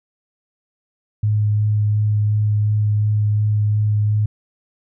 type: tone with vibrato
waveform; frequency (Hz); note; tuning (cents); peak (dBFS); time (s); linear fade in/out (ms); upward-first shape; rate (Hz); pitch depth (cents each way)
sine; 105.5; G#2; +28; -14; 1.23-4.26; 5; sine; 2.8; 10
effects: none